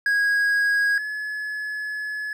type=tone pair in turn; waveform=triangle; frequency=1648 / 1705.1 Hz; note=G#6 / G#6; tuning=-14 / +45 cents; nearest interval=minor second; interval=59 cents; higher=second; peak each=-16 / -25 dBFS; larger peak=first; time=0.06-0.98 / 0.98-2.33 s; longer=second; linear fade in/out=2 ms; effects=none